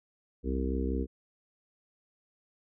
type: harmonic tone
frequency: 65.4 Hz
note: C2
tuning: in tune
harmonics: 1 / 3 / 4 / 5 / 6 / 7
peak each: -31 / -37 / -35 / -39 / -38 / -39 dBFS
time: 0.43-1.07 s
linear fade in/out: 50 ms
effects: none